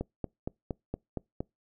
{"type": "click train", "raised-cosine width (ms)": 2, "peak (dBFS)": -19, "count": 7, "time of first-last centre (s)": [0.01, 1.405], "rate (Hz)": 4.3, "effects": ["noise-tail reverb RT60 0.2 s tail -26 dB re dry"]}